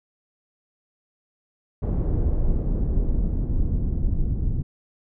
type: noise with low-pass filter sweep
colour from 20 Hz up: brown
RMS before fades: -22 dBFS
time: 1.82-4.63 s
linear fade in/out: 10 ms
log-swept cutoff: 530 to 200 Hz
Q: 0.76
effects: none